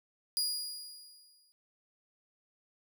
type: tone with exponential decay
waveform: sawtooth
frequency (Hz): 4877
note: D#8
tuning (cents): -35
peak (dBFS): -25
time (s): 0.37-1.52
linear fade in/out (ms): 0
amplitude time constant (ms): 250
effects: none